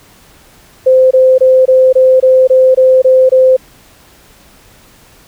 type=tone bursts; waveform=sine; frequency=518 Hz; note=C5; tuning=17 cents flat; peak=-3 dBFS; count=10; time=0.86-3.567 s; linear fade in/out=10 ms; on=250 ms; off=23 ms; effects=pink hiss -43 dBFS RMS until 5.27 s